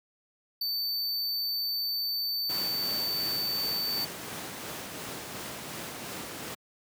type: tone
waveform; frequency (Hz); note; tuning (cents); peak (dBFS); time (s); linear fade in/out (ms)
square; 4555; C#8; +46; -29; 0.61-4.05; 5
type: noise with tremolo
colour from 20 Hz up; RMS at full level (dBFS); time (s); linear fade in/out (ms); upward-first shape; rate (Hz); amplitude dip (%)
pink; -37; 2.49-6.55; 10; sine; 2.8; 25
effects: high-pass 150 Hz 12 dB/octave